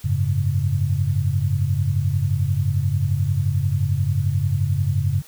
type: chord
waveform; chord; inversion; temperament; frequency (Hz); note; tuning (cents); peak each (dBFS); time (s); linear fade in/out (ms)
sine; F# suspended second; none; equal; 92.5 / 103.83 / 138.59; F#2 / G#2 / C#3; 0 / 0 / 0; -22; 0.04-5.22; 10
effects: white hiss -47 dBFS RMS until 5.27 s